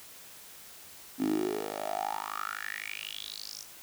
10% pulse tone with high-pass filter sweep, 51.91 Hz, G#1, in tune, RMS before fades -35 dBFS, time 1.18-3.66 s, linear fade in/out 50 ms, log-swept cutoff 260 to 6100 Hz, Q 7.6, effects white hiss -50 dBFS RMS until 3.82 s

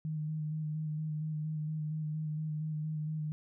sine tone with vibrato, 154.3 Hz, D#3, 14 cents flat, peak -33 dBFS, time 0.05-3.32 s, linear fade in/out 0 ms, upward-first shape square, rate 4.3 Hz, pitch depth 19 cents each way, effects none

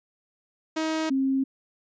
sawtooth / sine tone pair in turn, 317.1 / 267.9 Hz, D#4 / C4, +33 / +41 cents, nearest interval minor third, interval 292 cents, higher first, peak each -21 dBFS, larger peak neither, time 0.76-1.1 / 1.1-1.44 s, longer neither, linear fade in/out 10 ms, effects resampled to 16000 Hz

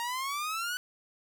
sawtooth exponential sweep, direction up, 930 to 1500 Hz, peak -28 dBFS, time 0-0.77 s, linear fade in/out 0 ms, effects none

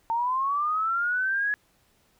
sine linear sweep, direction up, 900 to 1693 Hz, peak -23 dBFS, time 0.1-1.54 s, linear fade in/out 0 ms, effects pink hiss -65 dBFS RMS until 2.19 s

